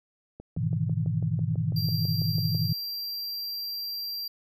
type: click train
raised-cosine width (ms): 2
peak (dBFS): -28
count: 14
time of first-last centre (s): 0.4-2.549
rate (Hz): 6.05
type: chord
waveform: sine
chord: E major seventh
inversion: first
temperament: equal with one note detuned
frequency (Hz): 103.83 / 123.47 / 153.16 / 164.81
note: G#2 / B2 / D#3 / E3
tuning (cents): 0 / 0 / -27 / 0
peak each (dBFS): -30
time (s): 0.57-2.73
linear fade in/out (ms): 5
type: tone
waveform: square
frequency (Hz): 4730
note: D8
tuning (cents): +12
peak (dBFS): -32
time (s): 1.76-4.28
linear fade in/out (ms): 5
effects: none